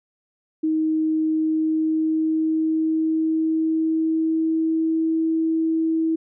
sine tone with pitch glide, 314.8 to 323.1 Hz, D#4 to E4, +20 to -35 cents, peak -18 dBFS, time 0.63-6.16 s, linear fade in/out 10 ms, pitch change +45 cents, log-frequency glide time 1.33-5.22 s, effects none

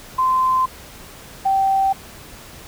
sine tone pair in turn, 1035 / 776.8 Hz, C6 / G5, -19 / -16 cents, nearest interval perfect fourth, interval 497 cents, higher first, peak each -14 / -14 dBFS, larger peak neither, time 0.18-0.66 / 1.45-1.93 s, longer neither, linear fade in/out 10 ms, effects pink hiss -40 dBFS RMS until 2.67 s

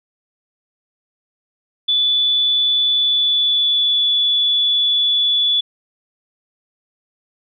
sine tone with pitch glide, 3470 to 3438 Hz, A7 to A7, -25 to -41 cents, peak -13 dBFS, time 1.88-5.61 s, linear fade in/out 10 ms, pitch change -16 cents, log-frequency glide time 2.91-4.13 s, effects none

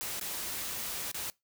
white noise with dropouts, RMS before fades -37 dBFS, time 0.01-1.3 s, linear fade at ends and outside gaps 0 ms, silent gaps 0.197-0.212 / 1.115-1.145 s, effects noise-tail reverb RT60 0.2 s tail -23 dB re dry

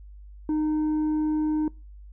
sine tone with tanh clipping, 307.2 Hz, D#4, 22 cents flat, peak -23 dBFS, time 0.49-1.68 s, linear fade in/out 2 ms, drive 4 dB, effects noise-tail reverb RT60 0.3 s tail -24 dB re dry + added 50 Hz sine -42 dBFS peak until 2.12 s

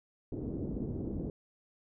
white low-pass noise, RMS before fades -37 dBFS, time 0.32-1.3 s, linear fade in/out 2 ms, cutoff 360 Hz, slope 24 dB/octave, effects none

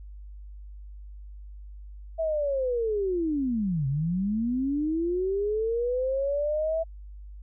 sine linear two-way sweep, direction down then up, 659.3 to 130.81 to 659.3 Hz, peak -24 dBFS, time 2.18-6.84 s, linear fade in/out 20 ms, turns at 3.87 s, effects added 50 Hz sine -40 dBFS peak until 7.42 s

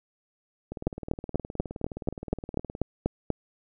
two click trains, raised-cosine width 2 ms, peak -22 / -11 dBFS, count 40 / 11, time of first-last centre 0.72-2.751 / 0.87-3.303 s, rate 19.2 / 4.11 Hz, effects none

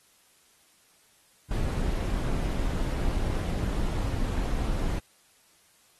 brown noise with amplitude modulation, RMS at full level -26 dBFS, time 1.51-4.99 s, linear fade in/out 2 ms, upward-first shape sine, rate 228 Hz, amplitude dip 40%, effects white hiss -62 dBFS RMS until 5.99 s + AAC 32 kbps

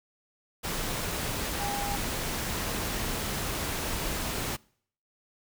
sine tone in noise, 810 Hz, G#5, 43 cents flat, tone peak -32 dBFS, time 1.59-1.97 s, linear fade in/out 20 ms, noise pink, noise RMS -32 dBFS, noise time 0.63-4.57 s, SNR -3 dB, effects noise-tail reverb RT60 0.6 s tail -25 dB re dry

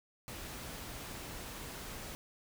pink noise, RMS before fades -45 dBFS, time 0.28-2.15 s, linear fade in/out 0 ms, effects none

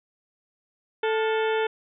harmonic tone with a mistuned harmonic, 440 Hz, A4, in tune, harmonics 1 / 2 / 3 / 4 / 5 / 6 / 7 / 8, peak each -23 / -29 / -33 / -35 / -37 / -39 / -40 / -41 dBFS, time 1.03-1.67 s, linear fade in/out 5 ms, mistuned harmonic 3, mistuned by +130 cents, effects none

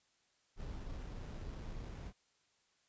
brown noise with sample-and-hold, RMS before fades -45 dBFS, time 0.56-2.13 s, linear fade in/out 50 ms, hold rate 4410 Hz, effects white hiss -75 dBFS RMS until 2.88 s + resampled to 16000 Hz

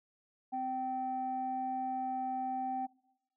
sine tone pair together, 258.4 / 774.3 Hz, C4 / G5, -21 / -22 cents, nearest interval octave + perfect fifth, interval 1899 cents, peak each -40 / -33 dBFS, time 0.52-2.87 s, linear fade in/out 20 ms, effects noise-tail reverb RT60 0.8 s tail -21 dB re dry + tanh soft clip ceiling -27 dBFS

